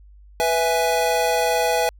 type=chord; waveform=square; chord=E major; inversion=second; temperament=equal; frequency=493.9 / 659.3 / 830.6 Hz; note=B4 / E5 / G#5; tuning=0 / 0 / 0 cents; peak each=-23 dBFS; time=0.4-1.89 s; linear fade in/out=0 ms; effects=added 50 Hz sine -44 dBFS peak until 1.99 s